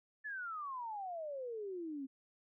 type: exponential sweep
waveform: sine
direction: down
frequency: 1760 to 261.6 Hz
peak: -40 dBFS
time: 0.24-2.07 s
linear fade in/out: 20 ms
effects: none